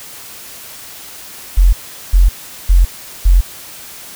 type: tone bursts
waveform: sine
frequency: 44 Hz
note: F1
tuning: 14 cents sharp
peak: -4 dBFS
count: 4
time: 1.57-3.41 s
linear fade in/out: 10 ms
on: 160 ms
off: 400 ms
effects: white hiss -33 dBFS RMS until 4.15 s